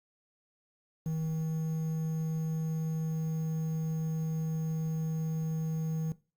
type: tone with quantisation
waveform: triangle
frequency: 159.4 Hz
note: D#3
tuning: 42 cents sharp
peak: -28 dBFS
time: 1.06-6.12 s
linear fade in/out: 2 ms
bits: 9
effects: noise-tail reverb RT60 0.3 s tail -18 dB re dry + Opus 48 kbps